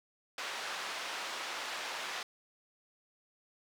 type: band-pass noise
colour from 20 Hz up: pink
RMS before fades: -40 dBFS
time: 0.38-2.23 s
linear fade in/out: 2 ms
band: 810 to 4900 Hz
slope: 12 dB/octave
effects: none